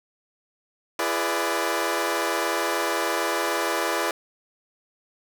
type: chord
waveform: 15% pulse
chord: E dominant seventh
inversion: none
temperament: equal with one note detuned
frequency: 338.1 / 415.3 / 493.9 / 587.3 Hz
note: E4 / G#4 / B4 / D5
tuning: +44 / 0 / 0 / 0 cents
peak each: -22 / -23 / -23 / -22 dBFS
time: 0.99-4.11 s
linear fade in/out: 2 ms
effects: none